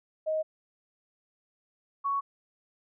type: tone pair in turn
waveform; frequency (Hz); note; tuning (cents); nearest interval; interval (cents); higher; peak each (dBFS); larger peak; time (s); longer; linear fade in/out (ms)
sine; 627 / 1114.6; D#5 / C#6; +13 / +9; minor seventh; 996; second; -26; neither; 0.26-0.43 / 2.04-2.21; neither; 20
effects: none